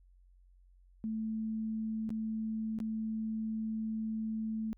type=tone with dropouts; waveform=sine; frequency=220 Hz; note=A3; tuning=in tune; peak=-33 dBFS; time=1.04-4.73 s; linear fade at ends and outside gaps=0 ms; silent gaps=2.092-2.104 / 2.788-2.802 s; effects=added 45 Hz sine -59 dBFS peak until 4.77 s